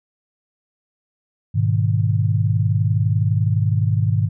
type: chord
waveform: sine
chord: G# minor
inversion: none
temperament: equal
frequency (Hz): 103.83 / 123.47 / 155.56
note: G#2 / B2 / D#3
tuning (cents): 0 / 0 / 0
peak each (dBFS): -17 / -21 / -22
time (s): 1.54-4.29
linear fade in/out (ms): 20
effects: none